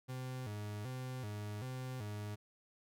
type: tone with vibrato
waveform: 40% pulse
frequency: 115.8 Hz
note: A#2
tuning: 11 cents flat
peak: -40 dBFS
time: 0.08-2.36 s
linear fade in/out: 20 ms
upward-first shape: square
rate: 1.3 Hz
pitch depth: 180 cents each way
effects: none